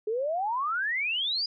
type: exponential sweep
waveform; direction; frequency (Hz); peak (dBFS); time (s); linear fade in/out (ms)
sine; up; 415.3 to 4978; -26; 0.07-1.46; 5
effects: none